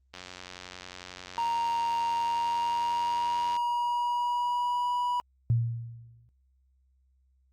click train, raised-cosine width 0.2 ms, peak -24 dBFS, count 313, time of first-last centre 0.14-3.565 s, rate 91.1 Hz
triangle tone with pitch glide, 932.3 to 977 Hz, A#5 to B5, 0 to -19 cents, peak -24 dBFS, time 1.38-5.2 s, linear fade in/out 0 ms, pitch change +81 cents, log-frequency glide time 2.09-4.93 s
sine tone with exponential decay, 116.54 Hz, A#2, in tune, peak -19 dBFS, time 5.5-6.29 s, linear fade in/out 0 ms, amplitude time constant 170 ms
effects added 65 Hz sine -64 dBFS peak until 7.52 s + Opus 32 kbps

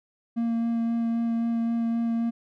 triangle tone with vibrato, 231.2 Hz, A#3, 14 cents flat, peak -21 dBFS, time 0.36-2.31 s, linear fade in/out 20 ms, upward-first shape sine, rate 3.8 Hz, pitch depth 10 cents each way, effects none

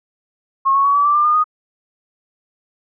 sine tone with pitch steps, 1084 / 1104.9 / 1126.1 / 1147.8 / 1169.9 / 1192.4 / 1215.3 / 1238.7 Hz, C#6 / C#6 / C#6 / D6 / D6 / D6 / D#6 / D#6, -39 / -6 / +27 / -40 / -7 / +26 / -41 / -8 cents, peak -11 dBFS, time 0.65-1.442 s, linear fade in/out 20 ms, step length 99 ms, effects none

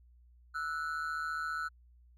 triangle ring-modulated tone, 1396.9 Hz, F6, in tune, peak -29 dBFS, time 0.54-1.69 s, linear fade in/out 20 ms, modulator 77.3 Hz, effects added 60 Hz sine -58 dBFS peak until 2.17 s

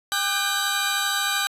sawtooth tone cluster, 802 / 1202 / 1521 / 1594 / 3904 Hz, G5 / D6 / F#6 / G6 / B7, +39 / +40 / +47 / +28 / -21 cents, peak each -27 / -25 / -24 / -26 / -24 dBFS, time 0.12-1.47 s, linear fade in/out 0 ms, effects resampled to 32000 Hz

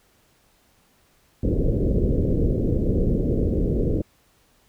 pink low-pass noise, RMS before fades -21 dBFS, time 1.43-4.02 s, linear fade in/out 5 ms, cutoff 510 Hz, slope 48 dB/octave, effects pink hiss -61 dBFS RMS until 4.68 s

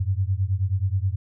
sine beating tone pair, 91.8 / 101.2 Hz, F#2 / G#2, -13 / -44 cents, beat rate 9.4 Hz, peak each -23 / -24 dBFS, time 0-1.16 s, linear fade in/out 10 ms, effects none

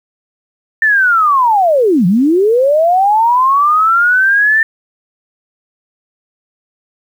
sine linear two-way sweep, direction down then up, 1800 to 165.6 to 1800 Hz, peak -7 dBFS, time 0.82-4.63 s, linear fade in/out 2 ms, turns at 2.06 s, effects 7-bit

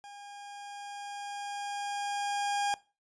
40% pulse tone with level ramp, 812 Hz, G#5, 39 cents flat, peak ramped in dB -45 to -26 dBFS, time 0.04-2.74 s, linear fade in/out 0 ms, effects noise-tail reverb RT60 0.3 s tail -20 dB re dry + resampled to 22050 Hz

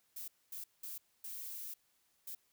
violet noise bursts at uneven times, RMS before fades -45 dBFS, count 5, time 0.16-0.28 / 0.52-0.64 / 0.83-0.98 / 1.24-1.74 / 2.27-2.35 s, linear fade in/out 5 ms, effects white hiss -75 dBFS RMS until 2.52 s

